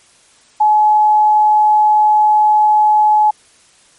sine tone, 850 Hz, G#5, 40 cents sharp, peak -7 dBFS, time 0.6-3.31 s, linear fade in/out 10 ms, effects white hiss -49 dBFS RMS until 3.98 s + MP3 48 kbps

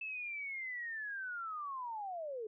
sine linear sweep, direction down, 2637 to 415.3 Hz, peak -39 dBFS, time 0.01-2.47 s, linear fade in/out 5 ms, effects none

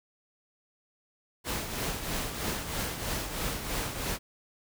pink noise with tremolo, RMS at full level -31 dBFS, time 1.44-4.19 s, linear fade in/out 50 ms, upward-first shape triangle, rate 3.1 Hz, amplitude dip 60%, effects none

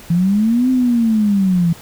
sine linear two-way sweep, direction up then down, 164.81 to 260 to 164.81 Hz, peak -11 dBFS, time 0.1-1.73 s, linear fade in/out 5 ms, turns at 0.7 s, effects pink hiss -39 dBFS RMS until 1.81 s

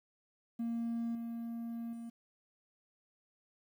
triangle tone with level steps, 232.1 Hz, A#3, 7 cents flat, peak -31 / -36 / -40 dBFS, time 0.59-2.1 s, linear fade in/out 10 ms, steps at 1.15 / 1.93 s, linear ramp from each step 2 ms, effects tanh soft clip ceiling -28 dBFS + 11-bit

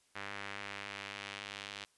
sawtooth tone with band-pass filter sweep, 100.4 Hz, G2, 42 cents sharp, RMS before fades -45 dBFS, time 0.15-1.85 s, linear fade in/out 10 ms, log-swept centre 1900 to 3200 Hz, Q 1.4, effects white hiss -71 dBFS RMS until 1.97 s + resampled to 24000 Hz

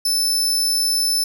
sawtooth tone, 5274 Hz, E8, in tune, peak -14 dBFS, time 0.05-1.24 s, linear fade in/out 5 ms, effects none

